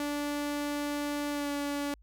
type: tone with pitch glide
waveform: sawtooth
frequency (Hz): 291 to 286.5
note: D4 to D4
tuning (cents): -16 to -43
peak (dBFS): -27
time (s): 0-1.94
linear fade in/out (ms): 2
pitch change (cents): -27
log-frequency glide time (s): 1.31-1.5
effects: added 52 Hz sine -55 dBFS peak until 2.02 s